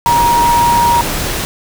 sine tone in noise, 946 Hz, A#5, 25 cents sharp, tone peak -8 dBFS, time 0.06-1.01 s, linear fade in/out 0 ms, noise pink, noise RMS -18 dBFS, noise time 0.06-1.45 s, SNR +7 dB, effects none

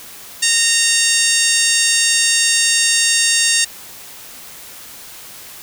harmonic tone, 923 Hz, A#5, 17 cents flat, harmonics 2 / 3 / 4 / 5 / 6 / 7 / 8 / 9 / 10, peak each -21 / -21 / -21 / -21 / -21 / -21 / -21 / -21 / -21 dBFS, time 0.42-3.65 s, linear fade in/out 10 ms, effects white hiss -36 dBFS RMS until 5.62 s

